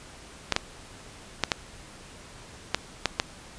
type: clicks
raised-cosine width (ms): 0.2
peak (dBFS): -4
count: 7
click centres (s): 0.523 / 0.564 / 1.437 / 1.518 / 2.746 / 3.057 / 3.199
effects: pink hiss -47 dBFS RMS until 3.58 s + resampled to 22050 Hz